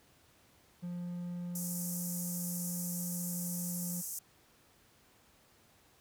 triangle tone, 175.7 Hz, F3, 11 cents sharp, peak -35 dBFS, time 0.82-4.02 s, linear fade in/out 20 ms
white band-pass noise, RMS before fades -41 dBFS, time 1.55-4.19 s, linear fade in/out 5 ms, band 5800 to 15000 Hz, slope 48 dB/octave
effects pink hiss -65 dBFS RMS until 6 s + high-pass 60 Hz 12 dB/octave

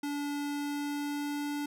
square tone with pitch glide, 288.4 to 290.7 Hz, D4 to D4, -31 to -18 cents, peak -33 dBFS, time 0.03-1.66 s, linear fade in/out 5 ms, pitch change +13 cents, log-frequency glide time 0.41-1.53 s, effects none

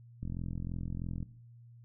click train, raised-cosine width 5 ms, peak -26 dBFS, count 44, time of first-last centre 0.23-1.228 s, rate 43.1 Hz, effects noise-tail reverb RT60 0.6 s tail -19 dB re dry + added 118 Hz sine -52 dBFS peak until 1.84 s

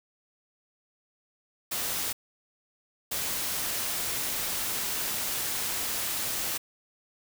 white noise bursts at uneven times, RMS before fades -31 dBFS, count 2, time 1.71-2.13 / 3.11-6.58 s, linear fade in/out 10 ms, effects none

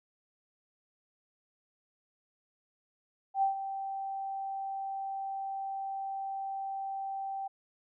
sine tone with ADSR envelope, 780 Hz, G5, 9 cents flat, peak -23 dBFS, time 3.34-7.48 s, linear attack 83 ms, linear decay 120 ms, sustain -11 dB, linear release 11 ms, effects none

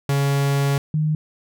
45% pulse / sine tone pair in turn, 140 / 153.96 Hz, C#3 / D#3, +18 / -18 cents, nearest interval major second, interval 164 cents, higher second, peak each -17 dBFS, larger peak neither, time 0.09-0.78 / 0.94-1.15 s, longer first, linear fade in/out 2 ms, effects none

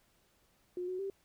sine tone with pitch steps, 358.7 / 368.6 / 391.1 Hz, F4 / F#4 / G4, +46 / -7 / -4 cents, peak -35 dBFS, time 0.77-1.1 s, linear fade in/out 2 ms, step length 110 ms, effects pink hiss -71 dBFS RMS until 1.24 s

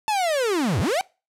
45% pulse linear two-way sweep, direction down then up, 886 to 77.78 to 795 Hz, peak -20 dBFS, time 0.08-1.01 s, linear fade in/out 0 ms, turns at 0.8 s, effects noise-tail reverb RT60 0.3 s tail -24 dB re dry + low-pass 11000 Hz 12 dB/octave

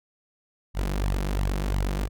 sawtooth tone with flanger, 48.34 Hz, G1, 23 cents flat, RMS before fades -26 dBFS, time 0.74-2.09 s, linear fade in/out 50 ms, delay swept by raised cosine 0.96 to 6.06 ms, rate 2.9 Hz, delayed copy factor +0.75, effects none

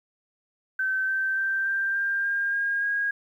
sine tone with pitch steps, 1540 / 1553.4 / 1566.9 / 1580.6 / 1594.3 / 1608.2 / 1622.2 / 1636.3 Hz, G6 / G6 / G6 / G6 / G6 / G6 / G#6 / G#6, -31 / -16 / -1 / +14 / +29 / +44 / -41 / -26 cents, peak -23 dBFS, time 0.79-3.11 s, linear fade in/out 5 ms, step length 290 ms, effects 10-bit

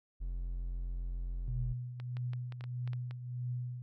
triangle tone, 43.65 Hz, F1, in tune, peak -33 dBFS, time 0.2-1.74 s, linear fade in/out 20 ms
sine tone with tremolo, 123.5 Hz, B2, in tune, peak -33 dBFS, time 1.48-3.82 s, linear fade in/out 0 ms, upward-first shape triangle, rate 1.6 Hz, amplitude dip 65%
clicks, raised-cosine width 0.3 ms, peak -33 dBFS, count 9, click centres 2 / 2.169 / 2.334 / 2.523 / 2.609 / 2.64 / 2.876 / 2.933 / 3.11 s
effects none

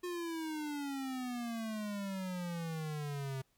square exponential sweep, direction down, 360 to 131.6 Hz, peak -38 dBFS, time 0.03-3.42 s, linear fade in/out 10 ms, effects pink hiss -75 dBFS RMS until 3.57 s

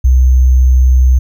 sine tone with sample-and-hold, 63.9 Hz, C2, 40 cents flat, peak -4 dBFS, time 0.04-1.19 s, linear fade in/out 10 ms, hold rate 6300 Hz, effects none

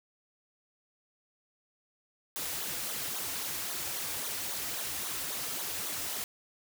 white noise with flanger, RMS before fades -36 dBFS, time 2.36-6.24 s, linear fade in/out 0 ms, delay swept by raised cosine 0.38 to 5.28 ms, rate 3.7 Hz, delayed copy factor -0.8, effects none

